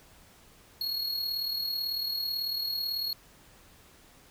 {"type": "tone with amplitude modulation", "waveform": "square", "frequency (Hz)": 4316, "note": "C#8", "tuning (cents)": -47, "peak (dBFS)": -28, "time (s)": [0.81, 3.13], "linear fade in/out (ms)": 2, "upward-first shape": "sine", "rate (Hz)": 38.1, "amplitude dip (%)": 50, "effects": ["pink hiss -57 dBFS RMS until 4.3 s"]}